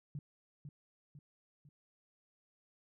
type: tone with echo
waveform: sine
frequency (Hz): 144.8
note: D3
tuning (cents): -24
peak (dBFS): -39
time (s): 0.15-0.19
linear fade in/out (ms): 2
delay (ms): 500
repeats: 3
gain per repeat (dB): -6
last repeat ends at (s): 1.69
effects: none